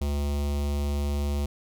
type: tone with notch filter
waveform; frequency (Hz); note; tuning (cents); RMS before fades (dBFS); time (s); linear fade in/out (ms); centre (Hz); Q
square; 71.9; D2; -36; -27; 0.01-1.46; 5; 1600; 1.1
effects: none